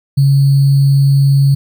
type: tone with sample-and-hold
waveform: sine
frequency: 138.59 Hz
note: C#3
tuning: in tune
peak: -6 dBFS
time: 0.17-1.55 s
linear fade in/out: 10 ms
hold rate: 4410 Hz
effects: none